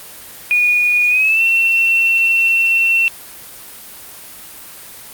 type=tone with pitch glide; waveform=sine; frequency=2452 to 2705 Hz; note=D#7 to E7; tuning=-26 to +44 cents; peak=-10 dBFS; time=0.51-3.08 s; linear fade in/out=0 ms; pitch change=+170 cents; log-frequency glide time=1.09-1.43 s; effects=white hiss -35 dBFS RMS until 5.13 s + Opus 32 kbps